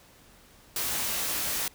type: noise with comb filter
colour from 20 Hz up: white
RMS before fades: -30 dBFS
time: 0.76-1.68 s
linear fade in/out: 2 ms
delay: 19 ms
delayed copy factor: +0.75
effects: pink hiss -56 dBFS RMS until 1.74 s